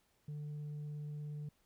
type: tone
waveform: sine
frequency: 148.6 Hz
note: D3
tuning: 21 cents sharp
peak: -38 dBFS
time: 0.28-1.49 s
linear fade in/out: 5 ms
effects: tanh soft clip ceiling -40 dBFS + pink hiss -75 dBFS RMS until 1.65 s